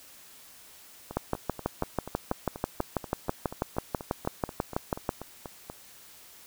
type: two click trains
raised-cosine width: 1 ms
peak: -23 / -12 dBFS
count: 20 / 25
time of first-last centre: 1.11-5.699 / 1.17-5.092 s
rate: 4.14 / 6.12 Hz
effects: white hiss -52 dBFS RMS until 6.46 s